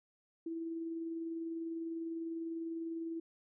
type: tone with tremolo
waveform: sine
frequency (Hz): 329.6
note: E4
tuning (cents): 0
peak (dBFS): -36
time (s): 0.46-3.2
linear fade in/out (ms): 5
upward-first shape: sine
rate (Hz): 20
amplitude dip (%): 30
effects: none